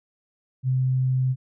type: tone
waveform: sine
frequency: 129.5 Hz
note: C3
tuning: 17 cents flat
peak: -19 dBFS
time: 0.63-1.36 s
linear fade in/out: 50 ms
effects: none